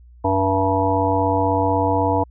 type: harmonic tone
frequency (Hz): 96.2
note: G2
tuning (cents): -32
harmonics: 1 / 3 / 5 / 7 / 9 / 10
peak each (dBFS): -23 / -23 / -23 / -23 / -23 / -23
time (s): 0.24-2.24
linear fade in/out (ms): 10
effects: added 60 Hz sine -43 dBFS peak until 2.3 s